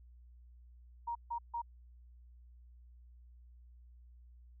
sine tone bursts, 940 Hz, A#5, 14 cents sharp, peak -35 dBFS, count 3, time 1.07-1.619 s, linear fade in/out 10 ms, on 83 ms, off 150 ms, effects added 60 Hz sine -55 dBFS peak until 4.6 s

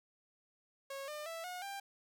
sawtooth tone with pitch steps, 548 / 601.1 / 659.3 / 723.1 / 793.1 Hz, C#5 / D5 / E5 / F#5 / G5, -20 / +40 / 0 / -40 / +20 cents, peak -38 dBFS, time 0.9-1.8 s, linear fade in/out 5 ms, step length 180 ms, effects none

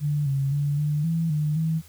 sine tone with pitch steps, 147.2 / 137.2 / 144.3 / 149 / 164.6 / 150.9 / 160.5 Hz, D3 / C#3 / D3 / D3 / E3 / D3 / E3, +4 / -17 / -30 / +25 / -2 / +47 / -46 cents, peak -21 dBFS, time 0-1.82 s, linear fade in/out 50 ms, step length 260 ms, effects added 82 Hz sine -50 dBFS peak until 1.88 s + white hiss -53 dBFS RMS until 1.88 s

